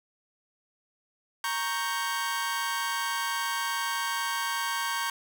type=chord; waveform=sawtooth; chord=G diminished; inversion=first; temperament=equal; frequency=932.3 / 1108.7 / 1568 Hz; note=Bb5 / Db6 / G6; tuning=0 / 0 / 0 cents; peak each=-29 dBFS; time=1.44-5.1 s; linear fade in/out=2 ms; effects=none